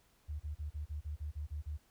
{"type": "tone bursts", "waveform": "sine", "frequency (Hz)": 74.8, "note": "D2", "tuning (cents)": 32, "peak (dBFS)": -37, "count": 10, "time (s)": [0.28, 1.777], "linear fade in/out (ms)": 20, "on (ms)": 120, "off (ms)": 33, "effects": ["pink hiss -70 dBFS RMS until 1.9 s"]}